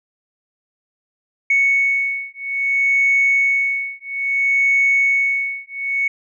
sine beating tone pair, 2217 / 2217.6 Hz, C#7 / C#7, 0 / 0 cents, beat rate 0.6 Hz, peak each -17 dBFS, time 1.5-6.08 s, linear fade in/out 5 ms, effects tanh soft clip ceiling -7 dBFS

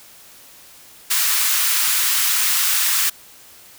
white high-pass noise, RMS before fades -18 dBFS, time 1.1-3.1 s, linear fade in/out 10 ms, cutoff 1100 Hz, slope 24 dB/octave, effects white hiss -45 dBFS RMS until 3.78 s

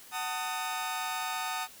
sawtooth chord, D# diminished, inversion first, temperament just, 746.7 / 896 / 1244.5 Hz, F#5 / A5 / D#6, +16 / +31 / 0 cents, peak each -33 dBFS, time 0.11-1.68 s, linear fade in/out 50 ms, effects white hiss -52 dBFS RMS until 1.8 s

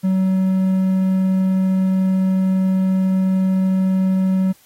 triangle tone, 188.6 Hz, F#3, 33 cents sharp, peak -12 dBFS, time 0.03-4.53 s, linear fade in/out 20 ms, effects white hiss -53 dBFS RMS until 4.65 s + AAC 48 kbps

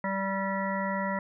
harmonic tone, 194.4 Hz, G3, 14 cents flat, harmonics 1 / 3 / 5 / 7 / 9 / 10, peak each -32 / -34 / -33 / -39 / -42 / -36 dBFS, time 0.04-1.19 s, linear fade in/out 2 ms, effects none

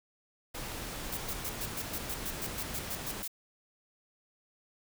pink noise, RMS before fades -40 dBFS, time 0.54-3.23 s, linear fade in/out 10 ms
blue noise bursts, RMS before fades -37 dBFS, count 14, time 1.12-3.278 s, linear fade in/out 5 ms, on 52 ms, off 110 ms
effects none

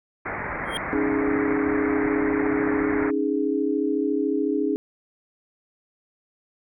white low-pass noise, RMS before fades -30 dBFS, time 0.25-3.11 s, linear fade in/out 10 ms, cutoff 2200 Hz, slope 96 dB/octave
square tone with exponential growth, 3218 Hz, G7, 45 cents sharp, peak -24 dBFS, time 0.65-0.77 s, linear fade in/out 1 ms, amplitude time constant 26 ms
sine chord, C# suspended second, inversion none, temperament equal, 277.2 / 311.1 / 415.3 Hz, C#4 / D#4 / G#4, 0 / 0 / 0 cents, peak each -25 dBFS, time 0.93-4.76 s, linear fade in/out 0 ms
effects none

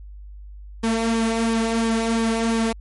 sawtooth tone with flanger, 227 Hz, A#3, 46 cents flat, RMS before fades -21 dBFS, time 0.83-2.73 s, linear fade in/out 10 ms, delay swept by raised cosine 1.4 to 3.8 ms, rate 2.9 Hz, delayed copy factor -0.55, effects added 50 Hz sine -36 dBFS peak until 2.8 s + MP3 48 kbps

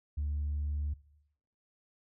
sine tone, 73.42 Hz, D2, in tune, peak -29 dBFS, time 0.17-0.94 s, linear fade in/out 10 ms, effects noise-tail reverb RT60 0.8 s tail -21 dB re dry + tanh soft clip ceiling -28 dBFS

